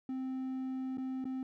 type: tone with dropouts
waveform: triangle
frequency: 261 Hz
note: C4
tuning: 4 cents flat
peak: -33 dBFS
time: 0.09-1.43 s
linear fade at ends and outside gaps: 2 ms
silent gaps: 0.973-0.981 / 1.243-1.253 s
effects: none